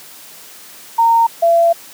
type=tone pair in turn; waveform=sine; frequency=920 / 675.9 Hz; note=A#5 / E5; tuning=-23 / +43 cents; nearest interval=perfect fourth; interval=534 cents; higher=first; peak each=-8 dBFS; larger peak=neither; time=0.98-1.27 / 1.42-1.73 s; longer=second; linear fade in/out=10 ms; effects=white hiss -38 dBFS RMS until 1.93 s + high-pass 150 Hz 12 dB/octave